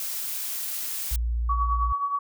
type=noise; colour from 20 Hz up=blue; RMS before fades=-31 dBFS; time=0-1.16 s; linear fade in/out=2 ms
type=tone; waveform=sine; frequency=58.27 Hz; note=A#1; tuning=in tune; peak=-23 dBFS; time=1.11-1.93 s; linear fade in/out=10 ms
type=tone with tremolo; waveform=sine; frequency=1131 Hz; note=C#6; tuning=34 cents sharp; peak=-21 dBFS; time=1.49-2.19 s; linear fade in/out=5 ms; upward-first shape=triangle; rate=9.5 Hz; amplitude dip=70%
effects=none